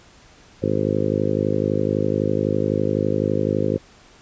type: harmonic tone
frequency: 51.91 Hz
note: G#1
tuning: in tune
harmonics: 2 / 3 / 4 / 5 / 6 / 7 / 8 / 9 / 10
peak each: -27 / -27 / -27 / -27 / -27 / -27 / -27 / -27 / -27 dBFS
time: 0.62-3.78 s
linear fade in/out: 10 ms
effects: pink hiss -50 dBFS RMS until 4.21 s + resampled to 16000 Hz